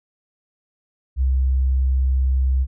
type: tone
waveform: sine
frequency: 65.41 Hz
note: C2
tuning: in tune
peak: -15 dBFS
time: 1.16-2.67 s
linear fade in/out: 50 ms
effects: none